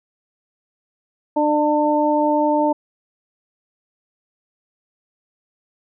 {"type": "harmonic tone", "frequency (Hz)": 299.1, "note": "D4", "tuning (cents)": 32, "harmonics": [1, 2, 3], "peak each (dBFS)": [-19, -19, -19], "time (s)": [1.36, 2.73], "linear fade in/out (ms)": 10, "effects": []}